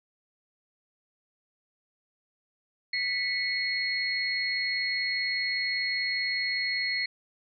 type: tone cluster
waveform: sine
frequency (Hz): 1977 / 2202 / 4287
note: B6 / C#7 / C8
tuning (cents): +1 / -12 / +41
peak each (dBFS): -31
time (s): 2.93-7.06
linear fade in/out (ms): 5
effects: none